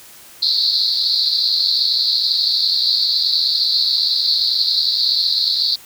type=band-pass noise; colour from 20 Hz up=white; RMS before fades=-17 dBFS; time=0.42-5.76 s; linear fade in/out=10 ms; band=4000 to 4600 Hz; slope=96 dB/octave; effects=white hiss -42 dBFS RMS until 5.85 s